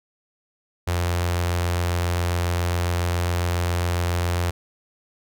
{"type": "tone with notch filter", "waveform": "sawtooth", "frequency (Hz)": 87.31, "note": "F2", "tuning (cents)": 0, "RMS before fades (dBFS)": -23, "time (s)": [0.87, 4.51], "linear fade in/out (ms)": 10, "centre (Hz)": 220, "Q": 0.89, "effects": []}